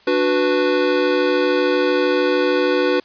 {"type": "chord", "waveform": "square", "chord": "B minor", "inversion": "first", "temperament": "equal with one note detuned", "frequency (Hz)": [293.7, 366.8, 493.9], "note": ["D4", "F#4", "B4"], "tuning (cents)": [0, -15, 0], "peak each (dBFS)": [-22, -20, -19], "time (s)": [0.07, 3], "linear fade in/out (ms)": 5, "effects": ["white hiss -51 dBFS RMS until 3.04 s", "resampled to 11025 Hz"]}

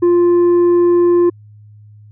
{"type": "tone with tanh clipping", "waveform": "sine", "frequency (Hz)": 349.2, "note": "F4", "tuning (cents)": 0, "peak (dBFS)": -9, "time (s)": [0.02, 1.3], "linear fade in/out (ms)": 10, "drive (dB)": 4, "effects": ["added 105 Hz sine -38 dBFS peak until 2.11 s"]}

